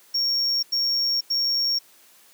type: tone bursts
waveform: triangle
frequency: 5530 Hz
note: F8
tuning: 18 cents flat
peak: -19 dBFS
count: 3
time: 0.14-1.79 s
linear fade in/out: 10 ms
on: 490 ms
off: 90 ms
effects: white hiss -54 dBFS RMS until 2.33 s + high-pass 200 Hz 12 dB/octave